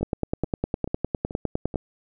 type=two click trains; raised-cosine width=2 ms; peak=-20 / -10 dBFS; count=5 / 18; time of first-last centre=0.01-1.742 / 0.03-1.758 s; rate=2.31 / 9.84 Hz; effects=none